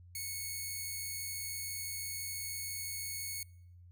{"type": "tone", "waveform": "5% pulse", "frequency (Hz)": 2207, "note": "C#7", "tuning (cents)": -8, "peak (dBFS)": -28, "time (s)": [0.15, 3.43], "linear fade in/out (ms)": 2, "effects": ["noise-tail reverb RT60 0.7 s tail -24 dB re dry", "added 88 Hz sine -53 dBFS peak until 3.91 s"]}